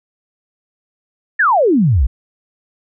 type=exponential sweep; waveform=sine; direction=down; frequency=1864.7 to 51.91 Hz; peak=-9 dBFS; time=1.39-2.07 s; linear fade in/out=10 ms; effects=none